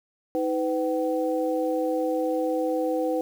sine tone cluster, 317.5 / 503 / 763 Hz, D#4 / B4 / G5, +35 / +32 / -47 cents, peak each -27 / -25 / -32 dBFS, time 0.35-3.21 s, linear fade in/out 0 ms, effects 8-bit

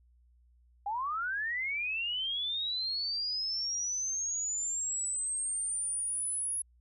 sine linear sweep, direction up, 784 to 10548 Hz, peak -31 dBFS, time 0.86-6.62 s, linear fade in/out 5 ms, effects added 60 Hz sine -61 dBFS peak until 6.8 s

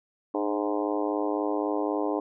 harmonic tone with a mistuned harmonic, 103.83 Hz, G#2, in tune, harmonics 3 / 4 / 5 / 6 / 7 / 8 / 9 / 10, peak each -29 / -31 / -33 / -35 / -36 / -37 / -38 / -39 dBFS, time 0.34-2.2 s, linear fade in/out 5 ms, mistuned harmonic 3, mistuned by -40 cents, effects none

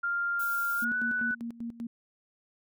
sine tone with pitch glide, 1396.9 to 1488.5 Hz, F6 to F#6, 0 to +10 cents, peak -27 dBFS, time 0.03-1.35 s, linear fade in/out 10 ms, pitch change +110 cents, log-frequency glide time 0.76-0.95 s
violet noise, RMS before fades -41 dBFS, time 0.39-0.85 s, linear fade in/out 10 ms
sine tone with tremolo, 233.4 Hz, A#3, 2 cents sharp, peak -33 dBFS, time 0.82-1.87 s, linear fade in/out 5 ms, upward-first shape square, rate 5.1 Hz, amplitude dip 80%
clicks, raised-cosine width 0.5 ms, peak -35 dBFS, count 2, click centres 1.193 / 1.214 s
effects none

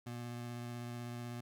25% pulse tone with vibrato, 120 Hz, B2, 49 cents flat, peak -38 dBFS, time 0.06-1.41 s, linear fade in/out 10 ms, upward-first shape sine, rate 16 Hz, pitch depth 13 cents each way, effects none

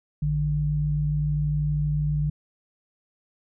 sine tone pair together, 56.58 / 148.8 Hz, A1 / D3, +49 / +23 cents, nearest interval octave + perfect fourth, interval 1674 cents, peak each -29 / -22 dBFS, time 0.22-2.3 s, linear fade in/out 5 ms, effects none

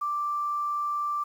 sine tone with quantisation, 1176 Hz, D6, 2 cents sharp, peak -26 dBFS, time 0.01-1.24 s, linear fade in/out 10 ms, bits 9, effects none

